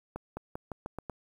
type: accelerating click train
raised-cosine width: 1 ms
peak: -23 dBFS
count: 7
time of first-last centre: 0.16-1.097 s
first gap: 210 ms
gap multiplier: 0.88
effects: 9-bit